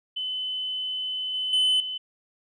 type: tone with level steps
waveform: sine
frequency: 3027 Hz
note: F#7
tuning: 39 cents sharp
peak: -27 / -25 / -16 / -29 dBFS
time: 0.16-1.98 s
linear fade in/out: 10 ms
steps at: 1.34 / 1.53 / 1.8 s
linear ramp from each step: 2 ms
effects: tanh soft clip ceiling -18 dBFS